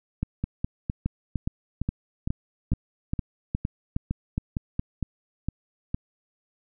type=two click trains; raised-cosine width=5 ms; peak=-13 / -14 dBFS; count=12 / 13; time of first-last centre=0.23-4.794 / 0.44-5.945 s; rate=2.41 / 2.18 Hz; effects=none